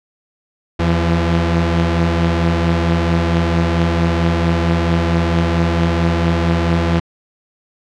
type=tone pair together; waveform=sawtooth; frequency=82.77 / 170 Hz; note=E2 / F3; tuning=+8 / -46 cents; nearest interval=octave; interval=1246 cents; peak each=-12 dBFS; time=0.79-7 s; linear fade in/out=10 ms; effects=low-pass 4000 Hz 12 dB/octave